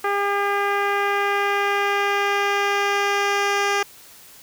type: tone with low-pass filter sweep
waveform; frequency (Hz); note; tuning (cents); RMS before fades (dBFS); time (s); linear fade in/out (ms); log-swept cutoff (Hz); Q
10% pulse; 403.1; G4; +48; -21; 0.04-3.83; 5; 1600 to 5800; 0.87
effects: white hiss -46 dBFS RMS until 4.42 s